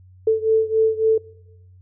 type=beating tone pair; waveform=sine; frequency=440.6 / 444.2 Hz; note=A4 / A4; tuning=+2 / +16 cents; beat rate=3.6 Hz; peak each=-17 / -19 dBFS; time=0.27-1.18 s; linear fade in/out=5 ms; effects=noise-tail reverb RT60 0.9 s tail -23 dB re dry + added 92 Hz sine -45 dBFS peak until 1.81 s